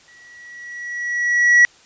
triangle tone with exponential growth, 1931 Hz, B6, 39 cents flat, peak -5 dBFS, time 0.08-1.65 s, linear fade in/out 0 ms, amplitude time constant 340 ms, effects white hiss -50 dBFS RMS until 1.85 s + resampled to 16000 Hz

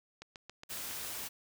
click train, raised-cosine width 0.2 ms, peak -29 dBFS, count 7, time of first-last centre 0.22-1.049 s, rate 7.24 Hz
white noise, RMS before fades -41 dBFS, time 0.69-1.29 s, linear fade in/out 20 ms
effects none

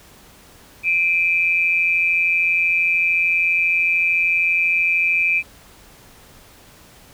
sine tone pair together, 2370 / 2543 Hz, D7 / D#7, +15 / +37 cents, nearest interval minor second, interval 122 cents, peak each -17 / -19 dBFS, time 0.83-5.43 s, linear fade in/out 50 ms, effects pink hiss -47 dBFS RMS until 7.13 s

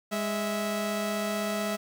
sawtooth tone pair together, 205.7 / 653 Hz, G#3 / E5, -16 / -17 cents, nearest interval octave + minor sixth, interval 1999 cents, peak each -27 dBFS, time 0.11-1.77 s, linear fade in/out 20 ms, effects 9-bit

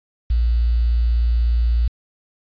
sine tone with quantisation, 58.27 Hz, A#1, in tune, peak -14 dBFS, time 0.3-1.88 s, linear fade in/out 5 ms, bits 7, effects resampled to 11025 Hz

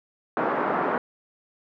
white band-pass noise, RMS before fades -25 dBFS, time 0.37-0.98 s, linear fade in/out 2 ms, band 190 to 1300 Hz, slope 24 dB/octave, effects none

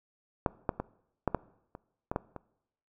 clicks, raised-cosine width 1 ms, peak -11 / -13 / -18 / -12 / -13 / -29 / -18 / -15 / -26 dBFS, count 9, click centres 0.462 / 0.692 / 0.8 / 1.277 / 1.347 / 1.751 / 2.115 / 2.161 / 2.363 s, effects noise-tail reverb RT60 0.8 s tail -21 dB re dry

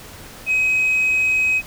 sine tone, 2534 Hz, D#7, 31 cents sharp, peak -13 dBFS, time 0.46-1.62 s, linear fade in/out 50 ms, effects tanh soft clip ceiling -13 dBFS + pink hiss -39 dBFS RMS until 1.66 s

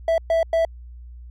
triangle tone bursts at uneven times, 658 Hz, E5, 3 cents flat, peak -14 dBFS, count 3, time 0.08-0.18 / 0.3-0.43 / 0.53-0.65 s, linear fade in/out 2 ms, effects added 60 Hz sine -37 dBFS peak until 1.3 s

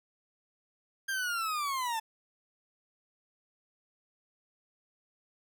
40% pulse linear sweep, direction down, 1606 to 872 Hz, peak -30 dBFS, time 1.08-2 s, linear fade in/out 10 ms, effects none

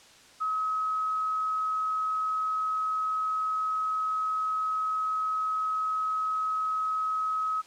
sine tone, 1277 Hz, D#6, 45 cents sharp, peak -26 dBFS, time 0.4-7.62 s, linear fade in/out 20 ms, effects white hiss -54 dBFS RMS until 7.66 s + low-pass 7000 Hz 12 dB/octave

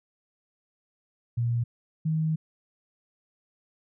sine tone pair in turn, 118.4 / 158.05 Hz, A#2 / D#3, +27 / +27 cents, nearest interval perfect fourth, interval 500 cents, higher second, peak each -23 dBFS, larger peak neither, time 1.37-1.64 / 2.05-2.36 s, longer second, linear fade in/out 10 ms, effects none

